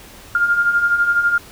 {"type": "beating tone pair", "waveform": "sine", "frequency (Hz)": [1396.9, 1408.9], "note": ["F6", "F6"], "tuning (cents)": [0, 15], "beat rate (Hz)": 12, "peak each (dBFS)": [-21, -14], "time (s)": [0.35, 1.38], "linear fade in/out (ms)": 2, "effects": ["pink hiss -41 dBFS RMS until 1.51 s"]}